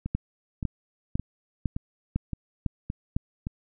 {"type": "two click trains", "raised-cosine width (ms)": 5, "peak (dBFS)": [-13, -18], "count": [7, 7], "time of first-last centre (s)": [[0.15, 3.165], [0.06, 3.469]], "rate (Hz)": [1.99, 1.76], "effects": []}